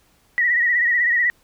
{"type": "tone with vibrato", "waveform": "sine", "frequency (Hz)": 1916, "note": "A#6", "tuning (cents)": 47, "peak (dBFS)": -15, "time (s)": [0.38, 1.3], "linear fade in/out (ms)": 0, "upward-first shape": "sine", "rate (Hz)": 16, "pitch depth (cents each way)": 59, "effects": ["pink hiss -59 dBFS RMS until 1.43 s"]}